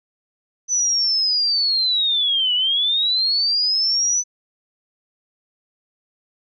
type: linear two-way sweep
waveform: sine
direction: down then up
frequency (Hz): 6040 to 2913 to 6040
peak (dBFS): -16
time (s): 0.68-4.24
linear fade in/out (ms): 50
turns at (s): 2.54
effects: none